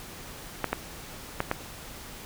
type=clicks; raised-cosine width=0.5 ms; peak=-10 dBFS; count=4; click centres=0.643 / 0.73 / 1.404 / 1.514 s; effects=pink hiss -43 dBFS RMS until 2.25 s